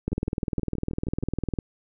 two click trains, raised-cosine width 3 ms, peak -12 / -24 dBFS, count 31 / 8, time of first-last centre 0.08-1.588 / 0.12-1.228 s, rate 19.9 / 6.32 Hz, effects none

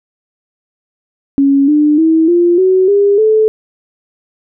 sine tone with pitch steps, 277.2 / 298.8 / 322.1 / 347.2 / 374.3 / 403.5 / 435 Hz, C#4 / D4 / E4 / F4 / F#4 / G#4 / A4, 0 / +30 / -40 / -10 / +20 / -50 / -20 cents, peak -6 dBFS, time 1.38-3.48 s, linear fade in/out 0 ms, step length 300 ms, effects none

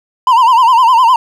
triangle tone with vibrato, 970 Hz, B5, 31 cents flat, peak -3 dBFS, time 0.27-1.16 s, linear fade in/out 2 ms, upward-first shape sine, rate 9.8 Hz, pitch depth 130 cents each way, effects none

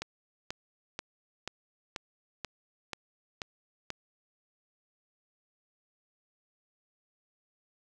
click train, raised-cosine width 0.2 ms, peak -18 dBFS, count 9, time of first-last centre 0.02-3.903 s, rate 2.06 Hz, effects none

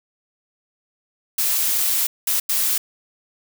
blue noise bursts at uneven times, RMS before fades -20 dBFS, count 3, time 1.38-2.07 / 2.27-2.4 / 2.49-2.78 s, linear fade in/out 5 ms, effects none

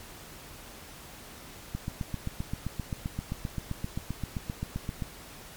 click train, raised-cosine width 5 ms, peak -19 dBFS, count 26, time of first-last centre 1.75-5.022 s, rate 7.64 Hz, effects pink hiss -47 dBFS RMS until 5.56 s + MP3 96 kbps

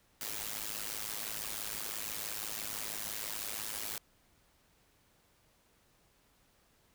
white noise with amplitude modulation, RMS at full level -36 dBFS, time 0.21-3.98 s, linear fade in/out 2 ms, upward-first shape sine, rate 106 Hz, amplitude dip 85%, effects pink hiss -69 dBFS RMS until 6.94 s

